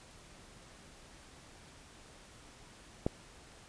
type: click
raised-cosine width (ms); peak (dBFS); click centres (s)
2; -16; 3.065
effects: pink hiss -56 dBFS RMS until 3.68 s + resampled to 22050 Hz